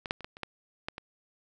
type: clicks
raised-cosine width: 0.3 ms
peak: -21 / -11 / -29 / -23 / -30 / -18 / -17 / -23 dBFS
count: 8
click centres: 0.058 / 0.109 / 0.207 / 0.245 / 0.369 / 0.433 / 0.885 / 0.981 s
effects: none